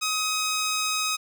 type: tone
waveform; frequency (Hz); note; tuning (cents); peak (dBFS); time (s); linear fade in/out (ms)
10% pulse; 1263; D#6; +26; -16; 0.01-1.17; 20
effects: none